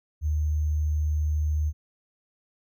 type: tone with sample-and-hold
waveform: sine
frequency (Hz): 76.2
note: D#2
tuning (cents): -36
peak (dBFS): -22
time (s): 0.21-1.73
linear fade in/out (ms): 50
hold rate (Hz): 6300
effects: none